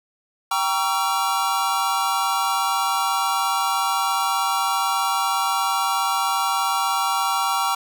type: chord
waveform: square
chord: G diminished seventh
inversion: none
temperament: just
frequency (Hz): 784 / 940.8 / 1128.9 / 1354.7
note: G5 / Bb5 / Db6 / Fb6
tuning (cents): 0 / +16 / +31 / +47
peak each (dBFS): -26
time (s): 0.51-7.75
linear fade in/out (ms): 5
effects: none